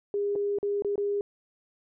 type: tone with dropouts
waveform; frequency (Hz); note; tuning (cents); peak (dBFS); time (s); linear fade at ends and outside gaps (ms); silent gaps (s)
sine; 406.3; G#4; -38; -25; 0.14-1.21; 1; 0.354-0.359 / 0.586-0.629 / 0.822-0.847 / 0.957-0.979
effects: none